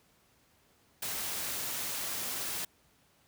white noise, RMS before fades -36 dBFS, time 1.02-2.65 s, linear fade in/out 5 ms, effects pink hiss -67 dBFS RMS until 3.27 s + high-pass 60 Hz 12 dB/octave

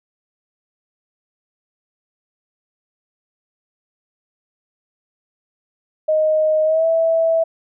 sine tone with pitch glide, 622.3 to 655.1 Hz, D#5 to E5, 0 to -11 cents, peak -13 dBFS, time 6.08-7.44 s, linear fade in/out 10 ms, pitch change +89 cents, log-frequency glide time 6.64-6.86 s, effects none

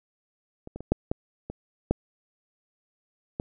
clicks, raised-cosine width 2 ms, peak -26 / -23 / -24 / -7 / -12 / -21 / -8 / -16 dBFS, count 8, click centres 0.674 / 0.76 / 0.806 / 0.92 / 1.115 / 1.5 / 1.91 / 3.399 s, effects none

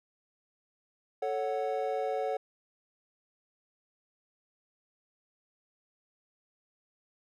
triangle chord, F# minor, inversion first, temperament equal, 440 / 554.4 / 740 Hz, A4 / C#5 / F#5, 0 / 0 / 0 cents, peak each -32 dBFS, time 1.22-2.37 s, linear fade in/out 5 ms, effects none

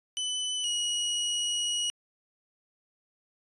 sawtooth tone pair in turn, 3002 / 2906 Hz, F#7 / F#7, +24 / -32 cents, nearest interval minor second, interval 56 cents, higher first, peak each -26 / -24 dBFS, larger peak second, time 0.17-0.64 / 0.64-1.9 s, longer second, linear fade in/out 0 ms, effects resampled to 24000 Hz

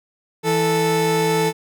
30% pulse tone pair together, 164.43 / 440 Hz, E3 / A4, -4 / 0 cents, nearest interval octave + perfect fourth, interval 1704 cents, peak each -19 / -15 dBFS, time 0.43-1.53 s, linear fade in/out 50 ms, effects none

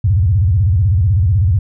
sine tone with vibrato, 92.5 Hz, F#2, in tune, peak -9 dBFS, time 0.04-1.59 s, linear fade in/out 5 ms, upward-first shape square, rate 16 Hz, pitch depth 250 cents each way, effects none

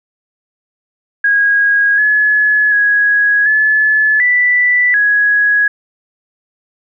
sine tone with pitch steps, 1643 / 1702 / 1663 / 1723 / 1975 / 1669 Hz, G#6 / G#6 / G#6 / A6 / B6 / G#6, -19 / +42 / +2 / -37 / 0 / +8 cents, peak -8 dBFS, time 1.24-5.68 s, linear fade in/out 5 ms, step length 740 ms, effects none

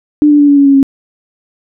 sine tone with pitch steps, 297.5 / 293.2 / 289 / 284.9 / 280.8 / 276.8 / 272.8 Hz, D4 / D4 / D4 / C#4 / C#4 / C#4 / C#4, +22 / -3 / -28 / +48 / +22 / -2 / -28 cents, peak -3 dBFS, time 0.22-0.829 s, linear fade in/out 0 ms, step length 87 ms, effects none

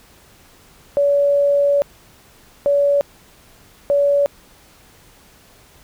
sine tone bursts at uneven times, 569 Hz, C#5, 45 cents sharp, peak -12 dBFS, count 3, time 0.97-1.82 / 2.66-3.01 / 3.9-4.26 s, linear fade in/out 0 ms, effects pink hiss -49 dBFS RMS until 5.83 s

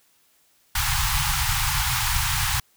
pink band-stop noise, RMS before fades -23 dBFS, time 0.75-2.6 s, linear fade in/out 5 ms, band 150 to 790 Hz, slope 96 dB/octave, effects white hiss -62 dBFS RMS until 2.76 s

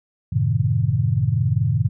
sine chord, F# diminished seventh, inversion none, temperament equal, 92.5 / 110 / 130.81 / 155.56 Hz, F#2 / A2 / C3 / Eb3, 0 / 0 / 0 / 0 cents, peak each -25 / -20 / -21 / -24 dBFS, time 0.32-1.89 s, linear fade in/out 10 ms, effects none

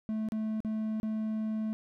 triangle tone with dropouts, 217.8 Hz, A3, 17 cents flat, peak -28 dBFS, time 0.09-1.73 s, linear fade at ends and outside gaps 0 ms, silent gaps 0.287-0.321 / 0.604-0.648 / 1-1.031 s, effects none

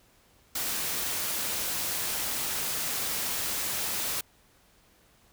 white noise, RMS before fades -31 dBFS, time 0.55-4.21 s, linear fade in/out 5 ms, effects pink hiss -62 dBFS RMS until 5.32 s

